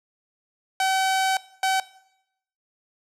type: tone bursts at uneven times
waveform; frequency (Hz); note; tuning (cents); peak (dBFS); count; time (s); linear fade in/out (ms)
sawtooth; 763; G5; -47; -16; 2; 0.8-1.37 / 1.63-1.8; 2
effects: noise-tail reverb RT60 0.8 s tail -19 dB re dry + low-pass 11000 Hz 12 dB/octave